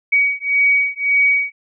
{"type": "beating tone pair", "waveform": "sine", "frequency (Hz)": [2258, 2259.8], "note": ["C#7", "C#7"], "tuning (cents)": [31, 33], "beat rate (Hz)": 1.8, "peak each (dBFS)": -16, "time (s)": [0.12, 1.52], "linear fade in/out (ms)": 10, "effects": []}